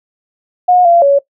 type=tone with pitch steps; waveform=sine; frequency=722 / 686 / 561 Hz; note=F#5 / F5 / C#5; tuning=-43 / -31 / +21 cents; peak=-5 dBFS; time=0.68-1.19 s; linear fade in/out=10 ms; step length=170 ms; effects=noise-tail reverb RT60 0.1 s tail -18 dB re dry